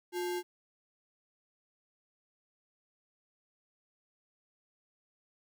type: tone with sample-and-hold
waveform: sine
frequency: 356.4 Hz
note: F4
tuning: 35 cents sharp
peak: -32 dBFS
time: 0.12-0.43 s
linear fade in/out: 50 ms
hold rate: 1225 Hz
effects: none